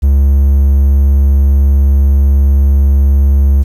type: tone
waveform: triangle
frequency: 69.3 Hz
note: C#2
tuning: in tune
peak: -3 dBFS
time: 0.02-3.64 s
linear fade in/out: 20 ms
effects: 7-bit